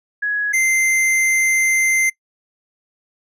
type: tone pair in turn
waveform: sine / square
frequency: 1674 / 2082 Hz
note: G#6 / C7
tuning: +13 / -9 cents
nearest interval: major third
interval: 378 cents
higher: second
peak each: -17 / -15 dBFS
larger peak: second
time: 0.22-0.53 / 0.53-2.1 s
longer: second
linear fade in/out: 10 ms
effects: noise-tail reverb RT60 0.1 s tail -22 dB re dry + resampled to 32000 Hz